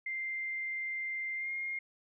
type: tone with pitch glide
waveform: sine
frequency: 2093 to 2130 Hz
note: C7 to C7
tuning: 0 to +30 cents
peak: -34 dBFS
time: 0.06-1.79 s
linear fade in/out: 5 ms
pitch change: +30 cents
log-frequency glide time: 1.36-1.5 s
effects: none